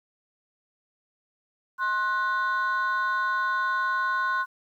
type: tone pair together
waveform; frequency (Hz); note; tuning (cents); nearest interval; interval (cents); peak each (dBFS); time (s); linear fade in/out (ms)
sine; 1059.8 / 1480; C6 / F#6; +22 / 0; tritone; 578; -24; 1.78-4.46; 50
effects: tanh soft clip ceiling -20 dBFS + 10-bit